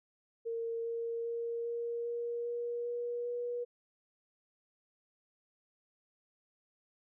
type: tone with pitch steps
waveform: sine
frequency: 460 / 463.2 / 466.4 / 469.7 / 472.9 / 476.2 / 479.5 / 482.9 Hz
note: A#4 / A#4 / A#4 / A#4 / A#4 / A#4 / A#4 / B4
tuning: -23 / -11 / +1 / +13 / +25 / +37 / +49 / -39 cents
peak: -34 dBFS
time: 0.45-3.65 s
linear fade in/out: 20 ms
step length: 400 ms
effects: none